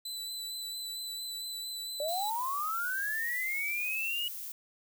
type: tone with vibrato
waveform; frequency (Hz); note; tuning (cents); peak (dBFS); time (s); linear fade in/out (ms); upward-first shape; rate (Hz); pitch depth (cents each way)
sawtooth; 3996; B7; +20; -34; 0.05-2.3; 5; sine; 4.4; 18
type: linear sweep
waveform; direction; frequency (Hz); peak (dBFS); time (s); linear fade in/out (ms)
sine; up; 568 to 2918; -31; 2-4.28; 2
type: noise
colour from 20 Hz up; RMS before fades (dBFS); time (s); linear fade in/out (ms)
violet; -41; 2.08-4.52; 2
effects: none